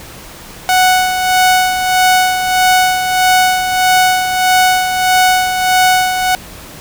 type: tone with tremolo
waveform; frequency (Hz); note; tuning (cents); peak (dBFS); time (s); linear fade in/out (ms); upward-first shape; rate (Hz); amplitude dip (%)
sawtooth; 740; F#5; 0; -3; 0.69-6.35; 0; sine; 1.6; 55
effects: pink hiss -33 dBFS RMS until 6.8 s